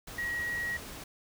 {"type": "tone in noise", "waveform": "sine", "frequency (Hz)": 1904, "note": "A#6", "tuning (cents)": 36, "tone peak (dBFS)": -31, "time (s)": [0.18, 0.77], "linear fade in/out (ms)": 5, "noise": "pink", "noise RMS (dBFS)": -44, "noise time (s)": [0.07, 1.04], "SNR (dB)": 10, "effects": []}